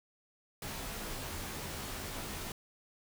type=noise with comb filter; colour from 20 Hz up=pink; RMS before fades=-41 dBFS; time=0.62-2.52 s; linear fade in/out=2 ms; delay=17 ms; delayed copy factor=-0.8; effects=none